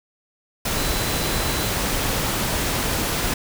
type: tone in noise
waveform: sine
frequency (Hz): 4021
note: B7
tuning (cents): +30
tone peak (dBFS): -34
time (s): 0.77-1.69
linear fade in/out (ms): 5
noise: pink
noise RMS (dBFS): -23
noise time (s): 0.65-3.34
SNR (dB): -14
effects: none